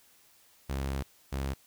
sawtooth tone pair in turn, 67.8 / 67.8 Hz, C#2 / C#2, -38 / -38 cents, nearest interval unison, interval 0 cents, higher neither, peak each -27 dBFS, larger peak neither, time 0.69-1.03 / 1.32-1.54 s, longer first, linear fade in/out 10 ms, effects white hiss -62 dBFS RMS until 1.66 s

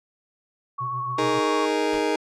sine tone with vibrato, 1108.7 Hz, C#6, in tune, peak -26 dBFS, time 0.78-1.66 s, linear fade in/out 10 ms, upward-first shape sine, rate 16 Hz, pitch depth 22 cents each way
triangle tone with tremolo, 126.2 Hz, B2, 38 cents sharp, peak -29 dBFS, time 0.8-1.4 s, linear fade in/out 20 ms, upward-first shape sine, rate 7.2 Hz, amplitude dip 70%
30% pulse chord, D# suspended fourth, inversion none, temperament just, 311.1 / 414.8 / 466.7 Hz, D#4 / G#4 / A#4, 0 / -2 / +2 cents, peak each -23 dBFS, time 1.18-2.16 s, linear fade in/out 5 ms
pink noise with exponential decay, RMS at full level -33 dBFS, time 1.93-2.11 s, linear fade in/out 1 ms, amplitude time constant 37 ms
effects low-pass 6000 Hz 12 dB/octave

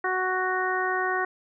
harmonic tone, 370.9 Hz, F#4, 4 cents sharp, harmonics 1 / 2 / 3 / 4 / 5, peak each -30 / -30 / -30 / -30 / -30 dBFS, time 0.04-1.25 s, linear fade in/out 5 ms, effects none

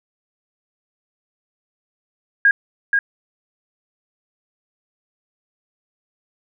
sine tone with echo, 1629 Hz, G#6, 34 cents flat, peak -9 dBFS, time 2.45-2.51 s, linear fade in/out 2 ms, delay 480 ms, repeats 1, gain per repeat -4 dB, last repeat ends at 2.99 s, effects none

